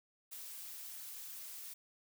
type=noise with ADSR envelope; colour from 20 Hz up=blue; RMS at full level=-44 dBFS; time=0.31-1.74 s; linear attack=24 ms; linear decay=5 ms; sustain=-4 dB; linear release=10 ms; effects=none